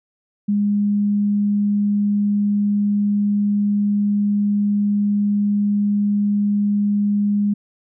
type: tone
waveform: sine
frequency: 204.9 Hz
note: G#3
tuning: 23 cents flat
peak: -15 dBFS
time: 0.48-7.54 s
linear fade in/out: 10 ms
effects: none